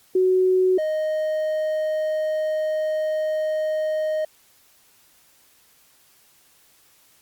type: tone pair in turn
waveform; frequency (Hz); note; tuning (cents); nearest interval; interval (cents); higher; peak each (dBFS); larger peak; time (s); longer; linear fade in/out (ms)
sine / triangle; 371.4 / 621.2; F#4 / D#5; +7 / -3; major sixth; 890; second; -15 / -19; first; 0.15-0.78 / 0.78-4.25; second; 5
effects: white hiss -57 dBFS RMS until 7.21 s + Opus 48 kbps